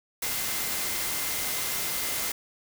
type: tone in noise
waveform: sine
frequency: 2074 Hz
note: C7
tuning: 16 cents flat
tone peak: -41 dBFS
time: 0.22-2.32 s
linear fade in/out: 5 ms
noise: white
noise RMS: -30 dBFS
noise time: 0.22-2.32 s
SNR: -14 dB
effects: none